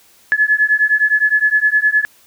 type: beating tone pair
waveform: sine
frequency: 1707 / 1716.7 Hz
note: G#6 / A6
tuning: +47 / -43 cents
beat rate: 9.7 Hz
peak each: -14 dBFS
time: 0.32-2.05 s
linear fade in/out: 0 ms
effects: white hiss -50 dBFS RMS until 2.26 s